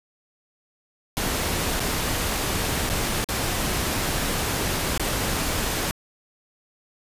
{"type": "noise with dropouts", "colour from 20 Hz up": "pink", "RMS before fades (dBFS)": -25, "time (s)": [1.17, 5.91], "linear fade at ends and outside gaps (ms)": 0, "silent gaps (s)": [[1.796, 1.803], [2.892, 2.899], [3.243, 3.288], [4.977, 4.997]], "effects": ["resampled to 32000 Hz"]}